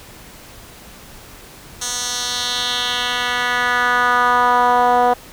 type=tone with band-pass filter sweep; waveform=10% pulse; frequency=245.3 Hz; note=B3; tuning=12 cents flat; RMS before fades=-17 dBFS; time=1.81-5.14 s; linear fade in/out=10 ms; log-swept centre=6700 to 670 Hz; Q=2; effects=pink hiss -40 dBFS RMS until 5.32 s